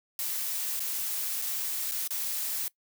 blue noise with dropouts, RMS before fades -32 dBFS, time 0.19-2.68 s, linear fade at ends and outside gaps 1 ms, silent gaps 0.795-0.803 / 1.417-1.421 / 1.913-1.919 / 2.076-2.106 s, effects noise-tail reverb RT60 0.1 s tail -21 dB re dry

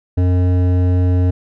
sine tone with hard clipping, 90.2 Hz, F#2, 44 cents flat, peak -13 dBFS, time 0.17-1.31 s, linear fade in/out 10 ms, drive 12 dB, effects none

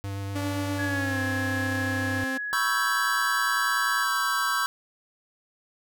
square tone with vibrato, 98.9 Hz, G2, 16 cents sharp, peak -31 dBFS, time 0.04-2.24 s, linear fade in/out 0 ms, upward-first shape sine, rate 8.2 Hz, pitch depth 11 cents each way
sawtooth tone with pitch glide, 288.7 to 263.2 Hz, D4 to C4, -30 to +10 cents, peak -25 dBFS, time 0.35-2.38 s, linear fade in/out 10 ms, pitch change -160 cents, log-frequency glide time 0.84-1.2 s
sine tone, 1678 Hz, G#6, 17 cents sharp, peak -29 dBFS, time 0.78-4.05 s, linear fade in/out 20 ms
square chord, C# half-diminished seventh, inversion third, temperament equal, 987.8 / 1108.7 / 1318.5 / 1568 Hz, B5 / C#6 / E6 / G6, 0 / 0 / 0 / 0 cents, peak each -34 / -30 / -30 / -28 dBFS, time 2.53-4.66 s, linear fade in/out 0 ms
effects none

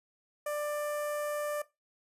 sawtooth tone with notch filter, 592 Hz, D5, 14 cents sharp, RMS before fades -34 dBFS, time 0.46-1.62 s, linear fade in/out 5 ms, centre 3900 Hz, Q 0.53, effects noise-tail reverb RT60 0.2 s tail -17 dB re dry + resampled to 32000 Hz

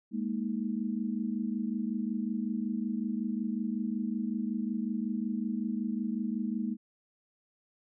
sine chord, Ab suspended second, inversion none, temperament equal with one note detuned, 207.7 / 233.1 / 313.8 Hz, Ab3 / Bb3 / Eb4, 0 / 0 / +15 cents, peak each -33 / -33 / -39 dBFS, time 0.11-6.77 s, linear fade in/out 50 ms, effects none

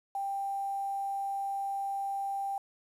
sine tone with quantisation, 790 Hz, G5, 13 cents sharp, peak -31 dBFS, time 0.15-2.58 s, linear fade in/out 2 ms, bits 9, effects resampled to 32000 Hz

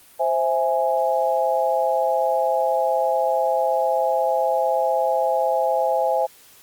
sine chord, C augmented, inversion none, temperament equal, 523.3 / 659.3 / 830.6 Hz, C5 / E5 / G#5, 0 / 0 / 0 cents, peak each -22 dBFS, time 0.19-6.27 s, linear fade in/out 20 ms, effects white hiss -50 dBFS RMS until 6.62 s + Opus 32 kbps

